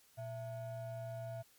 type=ring-modulated tone; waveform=triangle; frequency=392 Hz; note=G4; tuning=in tune; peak=-36 dBFS; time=0.17-1.43 s; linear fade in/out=20 ms; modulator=273 Hz; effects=white hiss -67 dBFS RMS until 1.58 s + MP3 96 kbps